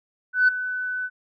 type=tone with ADSR envelope; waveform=sine; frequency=1501 Hz; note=F#6; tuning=24 cents sharp; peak=-11 dBFS; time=0.33-1.1 s; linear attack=150 ms; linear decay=13 ms; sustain=-14 dB; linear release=50 ms; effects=tanh soft clip ceiling -9 dBFS